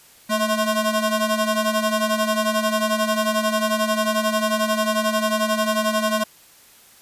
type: ring-modulated tone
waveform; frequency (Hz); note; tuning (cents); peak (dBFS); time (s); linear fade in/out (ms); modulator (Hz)
20% pulse; 429.2; A4; -43; -11; 0.29-6.24; 10; 209
effects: white hiss -50 dBFS RMS until 7.01 s + resampled to 32000 Hz